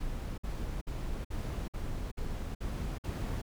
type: noise bursts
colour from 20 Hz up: brown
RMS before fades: -36 dBFS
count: 8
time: 0-3.418 s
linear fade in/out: 10 ms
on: 380 ms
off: 54 ms
effects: none